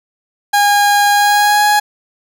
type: tone with pitch glide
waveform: 30% pulse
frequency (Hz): 817 to 833.2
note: G#5 to G#5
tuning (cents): -29 to +5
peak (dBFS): -6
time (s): 0.53-1.8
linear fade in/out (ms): 10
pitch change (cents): +34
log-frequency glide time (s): 1.11-1.65
effects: none